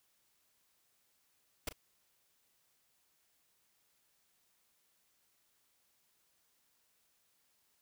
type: noise with echo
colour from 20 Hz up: pink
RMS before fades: -36 dBFS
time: 1.67-1.69 s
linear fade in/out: 5 ms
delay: 37 ms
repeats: 1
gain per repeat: -13 dB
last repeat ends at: 1.727 s
effects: white hiss -75 dBFS RMS until 7.81 s